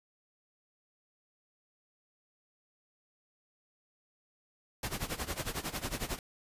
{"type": "noise with tremolo", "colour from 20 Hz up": "pink", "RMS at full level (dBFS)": -34, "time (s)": [4.83, 6.19], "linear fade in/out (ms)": 2, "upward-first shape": "sine", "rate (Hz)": 11, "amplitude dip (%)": 85, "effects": ["resampled to 32000 Hz"]}